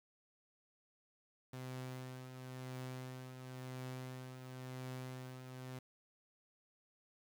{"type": "tone with tremolo", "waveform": "sawtooth", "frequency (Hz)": 128.4, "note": "C3", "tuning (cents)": -32, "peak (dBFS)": -39, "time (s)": [1.53, 5.79], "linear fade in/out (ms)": 5, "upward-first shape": "triangle", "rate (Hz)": 0.96, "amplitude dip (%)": 55, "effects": ["11-bit"]}